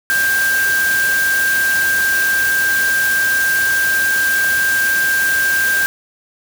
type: tone in noise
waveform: sine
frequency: 1586 Hz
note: G6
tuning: 20 cents sharp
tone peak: -13 dBFS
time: 0.1-5.86 s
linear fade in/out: 0 ms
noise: white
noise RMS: -23 dBFS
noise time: 0.1-5.86 s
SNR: +7 dB
effects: none